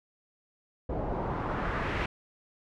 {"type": "noise with low-pass filter sweep", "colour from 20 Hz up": "pink", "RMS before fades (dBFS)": -32, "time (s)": [0.89, 2.06], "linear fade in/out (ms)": 5, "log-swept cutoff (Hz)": [590, 2300], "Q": 1.6, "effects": []}